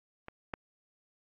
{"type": "clicks", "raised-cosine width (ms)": 0.5, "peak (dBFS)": [-27, -20], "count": 2, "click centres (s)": [0.284, 0.538], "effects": ["AAC 64 kbps"]}